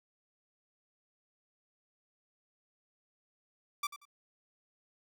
sawtooth tone with echo, 1167 Hz, D6, 11 cents flat, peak -28 dBFS, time 3.83-3.87 s, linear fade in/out 5 ms, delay 92 ms, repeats 2, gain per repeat -13 dB, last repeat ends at 4.054 s, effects none

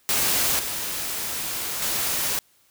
white noise with level steps, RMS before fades -22 / -29 / -25 dBFS, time 0.09-2.39 s, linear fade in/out 0 ms, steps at 0.59 / 1.82 s, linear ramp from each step 2 ms, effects white hiss -61 dBFS RMS until 2.7 s

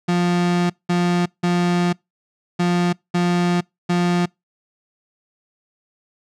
35% pulse tone bursts at uneven times, 175.8 Hz, F3, 12 cents sharp, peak -14 dBFS, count 6, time 0.08-0.7 / 0.89-1.26 / 1.43-1.93 / 2.59-2.93 / 3.14-3.61 / 3.89-4.26 s, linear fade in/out 10 ms, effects noise-tail reverb RT60 0.2 s tail -26 dB re dry + low-pass 6000 Hz 12 dB/octave

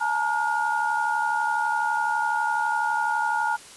sine tone cluster, 856 / 928 / 1428 Hz, A5 / A#5 / F6, -48 / -8 / +38 cents, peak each -26 dBFS, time 0-3.57 s, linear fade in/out 20 ms, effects white hiss -45 dBFS RMS until 3.76 s + resampled to 24000 Hz

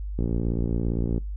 click train, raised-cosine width 3 ms, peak -14 dBFS, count 58, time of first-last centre 0.19-1.18 s, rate 57.6 Hz, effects noise-tail reverb RT60 0.2 s tail -23 dB re dry + added 50 Hz sine -29 dBFS peak until 1.36 s

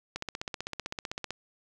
click train, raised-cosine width 0.2 ms, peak -17 dBFS, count 19, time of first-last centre 0.16-1.306 s, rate 15.7 Hz, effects none

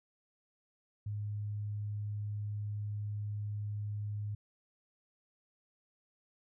sine tone, 104.1 Hz, G#2, 5 cents sharp, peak -35 dBFS, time 1.06-4.35 s, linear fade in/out 5 ms, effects none

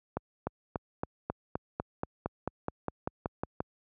accelerating click train, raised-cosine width 1 ms, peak -17 dBFS, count 16, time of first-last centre 0.17-3.604 s, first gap 300 ms, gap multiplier 0.96, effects high-pass 60 Hz 12 dB/octave

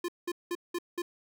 square tone bursts, 349.2 Hz, F4, in tune, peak -31 dBFS, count 5, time 0.04-1.02 s, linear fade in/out 5 ms, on 44 ms, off 190 ms, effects none

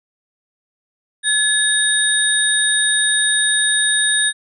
sine tone cluster, 1708 / 3730 / 9140 Hz, G#6 / A#7 / D9, +48 / 0 / -48 cents, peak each -18 dBFS, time 1.23-4.33 s, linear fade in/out 50 ms, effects none

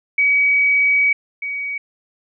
sine tone pair in turn, 2269 / 2260 Hz, C#7 / C#7, +40 / +33 cents, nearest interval unison, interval 7 cents, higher first, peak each -12 / -22 dBFS, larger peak first, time 0.18-1.13 / 1.42-1.78 s, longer first, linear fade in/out 5 ms, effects none

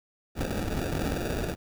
pink noise with sample-and-hold, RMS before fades -30 dBFS, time 0.35-1.56 s, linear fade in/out 50 ms, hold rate 1050 Hz, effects none

